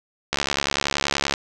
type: click train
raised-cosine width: 0.2 ms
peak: -3 dBFS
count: 72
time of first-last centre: 0.33-1.339 s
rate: 70.4 Hz
effects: resampled to 22050 Hz + 7-bit